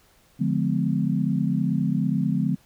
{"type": "chord", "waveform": "sine", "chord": "D diminished seventh", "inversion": "none", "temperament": "just", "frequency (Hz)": [146.83, 176.2, 211.4, 253.7], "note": ["D3", "F3", "Ab3", "Cb4"], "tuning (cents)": [0, 16, 31, 47], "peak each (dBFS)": [-26, -25, -26, -27], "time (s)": [0.39, 2.56], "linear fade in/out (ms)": 20, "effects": ["pink hiss -59 dBFS RMS until 2.65 s"]}